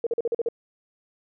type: tone bursts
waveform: sine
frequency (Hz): 466.2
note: A#4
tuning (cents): 0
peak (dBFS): -21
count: 7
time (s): 0.04-0.487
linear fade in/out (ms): 2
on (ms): 27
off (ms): 43
effects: none